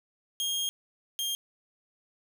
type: tone pair in turn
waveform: sawtooth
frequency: 3240 / 3214 Hz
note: G#7 / G7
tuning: -43 / +43 cents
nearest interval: unison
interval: 14 cents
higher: first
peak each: -25 / -26 dBFS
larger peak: first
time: 0.4-0.69 / 1.19-1.35 s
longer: first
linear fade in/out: 0 ms
effects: 10-bit